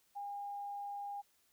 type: tone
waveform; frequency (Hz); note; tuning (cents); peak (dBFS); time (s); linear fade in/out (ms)
sine; 810; G#5; -43; -40; 0.15-1.22; 20
effects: white hiss -73 dBFS RMS until 1.52 s